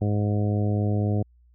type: harmonic tone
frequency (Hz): 103.83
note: G#2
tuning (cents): 0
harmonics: 1 / 2 / 3 / 4 / 5 / 6 / 7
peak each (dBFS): -22 / -28 / -32 / -34 / -36 / -38 / -39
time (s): 0.01-1.23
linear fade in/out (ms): 10
effects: added 60 Hz sine -54 dBFS peak until 1.54 s